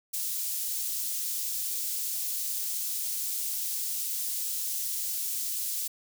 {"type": "high-pass noise", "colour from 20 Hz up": "white", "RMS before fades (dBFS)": -32, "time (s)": [0.13, 5.88], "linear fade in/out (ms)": 10, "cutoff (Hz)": 5500, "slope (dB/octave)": 12, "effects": []}